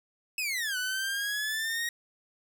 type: exponential two-way sweep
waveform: sawtooth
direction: down then up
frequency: 2637 to 1480 to 1888 Hz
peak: -26 dBFS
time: 0.38-1.89 s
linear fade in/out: 2 ms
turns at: 0.77 s
effects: none